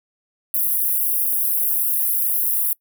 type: high-pass noise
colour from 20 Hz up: pink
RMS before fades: -20 dBFS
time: 0.54-2.73 s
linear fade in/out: 2 ms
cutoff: 11000 Hz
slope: 48 dB/octave
effects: noise-tail reverb RT60 0.1 s tail -24 dB re dry